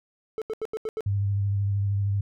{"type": "tone bursts", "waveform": "triangle", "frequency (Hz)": 437.7, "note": "A4", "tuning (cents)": -9, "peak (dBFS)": -25, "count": 6, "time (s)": [0.38, 1.007], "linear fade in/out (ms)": 0, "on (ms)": 37, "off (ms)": 81}
{"type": "tone with vibrato", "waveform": "sine", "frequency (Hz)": 100, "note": "G2", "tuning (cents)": 35, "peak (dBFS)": -22, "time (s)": [1.06, 2.21], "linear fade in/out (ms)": 5, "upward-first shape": "triangle", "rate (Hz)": 13, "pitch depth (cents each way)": 28}
{"effects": []}